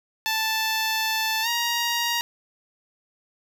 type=tone with pitch glide; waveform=10% pulse; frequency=880 to 943.2 Hz; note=A5 to A#5; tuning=0 to +20 cents; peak=-14 dBFS; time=0.26-2.21 s; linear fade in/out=0 ms; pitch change=+120 cents; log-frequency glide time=1.42-1.48 s; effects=none